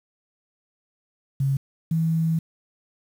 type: tone pair in turn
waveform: sine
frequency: 136.7 / 162.56 Hz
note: C#3 / E3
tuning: -24 / -24 cents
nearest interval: minor third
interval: 300 cents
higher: second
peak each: -19 dBFS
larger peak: neither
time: 1.4-1.57 / 1.91-2.39 s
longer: second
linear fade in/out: 5 ms
effects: 8-bit